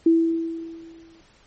sine tone with exponential decay, 329.6 Hz, E4, in tune, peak -11 dBFS, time 0.06-1.21 s, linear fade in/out 5 ms, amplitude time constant 250 ms, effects pink hiss -56 dBFS RMS until 1.46 s + MP3 32 kbps

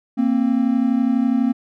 triangle tone pair together, 232 / 264.1 Hz, A#3 / C4, -8 / +16 cents, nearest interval major second, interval 224 cents, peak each -16 dBFS, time 0.17-1.53 s, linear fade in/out 20 ms, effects none

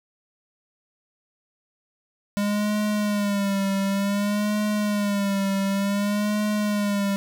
square tone with vibrato, 202.9 Hz, G#3, 40 cents flat, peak -22 dBFS, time 2.37-7.16 s, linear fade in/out 0 ms, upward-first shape sine, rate 0.55 Hz, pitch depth 63 cents each way, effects none

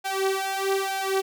sawtooth tone with flanger, 387.4 Hz, G4, 20 cents flat, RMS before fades -26 dBFS, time 0.04-1.22 s, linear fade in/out 20 ms, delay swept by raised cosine 1.2 to 4 ms, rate 1.1 Hz, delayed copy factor +0.9, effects none

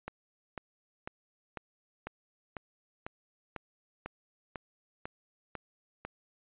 click train, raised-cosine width 0.5 ms, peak -23 dBFS, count 13, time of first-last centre 0.08-6.05 s, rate 2.01 Hz, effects resampled to 8000 Hz

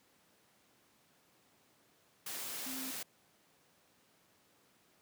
sine tone in noise, 261.6 Hz, C4, in tune, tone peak -44 dBFS, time 2.66-2.91 s, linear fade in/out 5 ms, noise white, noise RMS -42 dBFS, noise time 2.26-3.03 s, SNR -5 dB, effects pink hiss -69 dBFS RMS until 5.01 s + high-pass 150 Hz 12 dB/octave

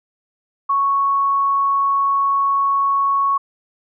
sine tone, 1108 Hz, C#6, 1 cent flat, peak -14 dBFS, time 0.69-3.38 s, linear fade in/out 10 ms, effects none

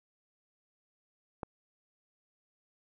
click, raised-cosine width 1 ms, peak -22 dBFS, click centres 1.432 s, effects none

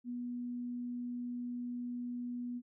sine tone, 243.7 Hz, B3, 23 cents flat, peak -37 dBFS, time 0.04-2.62 s, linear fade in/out 50 ms, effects none

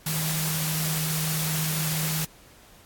sine tone in noise, 157.2 Hz, D#3, 18 cents sharp, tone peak -27 dBFS, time 0.06-2.25 s, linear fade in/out 5 ms, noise white, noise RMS -29 dBFS, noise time 0.06-2.25 s, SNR -1 dB, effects pink hiss -53 dBFS RMS until 2.85 s + AAC 64 kbps

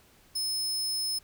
sawtooth tone, 5200 Hz, E8, 24 cents flat, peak -26 dBFS, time 0.35-1.19 s, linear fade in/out 10 ms, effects pink hiss -60 dBFS RMS until 1.23 s

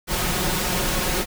pink noise with comb filter, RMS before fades -23 dBFS, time 0.07-1.26 s, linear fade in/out 50 ms, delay 5.5 ms, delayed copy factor +0.6, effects none

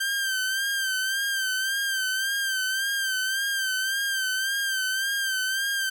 sawtooth tone with vibrato, 1568 Hz, G6, in tune, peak -21 dBFS, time 0-5.9 s, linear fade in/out 10 ms, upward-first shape sine, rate 1.8 Hz, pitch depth 53 cents each way, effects none

